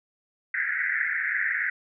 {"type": "band-pass noise", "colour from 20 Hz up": "white", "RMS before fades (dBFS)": -27, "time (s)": [0.54, 1.7], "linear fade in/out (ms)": 5, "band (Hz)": [1500, 2100], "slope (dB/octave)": 96, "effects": []}